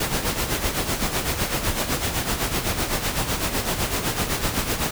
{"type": "noise with tremolo", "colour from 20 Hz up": "pink", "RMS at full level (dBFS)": -22, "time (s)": [0, 4.91], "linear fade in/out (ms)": 5, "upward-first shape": "sine", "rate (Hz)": 7.9, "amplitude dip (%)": 60, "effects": []}